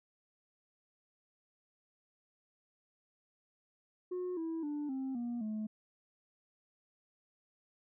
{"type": "tone with pitch steps", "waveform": "sine", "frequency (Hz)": [362.3, 326.5, 294.3, 265.2, 239, 215.4], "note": ["F#4", "E4", "D4", "C4", "A#3", "A3"], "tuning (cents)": [-36, -17, 4, 23, 43, -37], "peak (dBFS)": -33, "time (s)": [4.11, 5.67], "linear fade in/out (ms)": 10, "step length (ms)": 260, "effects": ["tanh soft clip ceiling -34 dBFS"]}